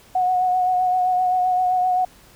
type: tone with vibrato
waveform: sine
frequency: 733 Hz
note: F#5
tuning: 16 cents flat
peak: -16 dBFS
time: 0.15-2.05 s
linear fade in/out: 5 ms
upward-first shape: sine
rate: 7.7 Hz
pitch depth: 23 cents each way
effects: pink hiss -50 dBFS RMS until 2.35 s